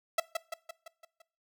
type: tone with echo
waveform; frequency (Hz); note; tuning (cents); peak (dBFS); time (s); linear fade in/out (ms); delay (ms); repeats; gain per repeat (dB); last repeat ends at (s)
sawtooth; 659.3; E5; 0; -20; 0.18-0.2; 5; 170; 6; -5; 1.22
effects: noise-tail reverb RT60 0.4 s tail -21 dB re dry